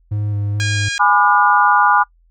triangle tone with vibrato, 103.3 Hz, G#2, 9 cents flat, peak -15 dBFS, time 0.11-0.89 s, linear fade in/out 10 ms, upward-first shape square, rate 2.3 Hz, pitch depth 16 cents each way
harmonic tone, 814 Hz, G#5, 35 cents flat, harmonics 2 / 3 / 4 / 5 / 6 / 7 / 8 / 9 / 10, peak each -22 / -26 / -28 / -30 / -32 / -33 / -34 / -35 / -36 dBFS, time 0.6-0.98 s, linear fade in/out 0 ms
sine chord, G# diminished seventh, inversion none, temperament just, 830.6 / 996.7 / 1196.1 / 1435.3 Hz, G#5 / B5 / D6 / F6, 0 / +16 / +31 / +47 cents, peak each -15 dBFS, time 0.99-2.04 s, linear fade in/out 20 ms
effects noise-tail reverb RT60 0.1 s tail -26 dB re dry + added 42 Hz sine -51 dBFS peak until 2.3 s

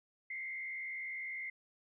sine tone with frequency modulation, 2100 Hz, C7, 6 cents sharp, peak -39 dBFS, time 0.3-1.5 s, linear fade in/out 5 ms, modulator 59.9 Hz, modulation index 1.2, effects none

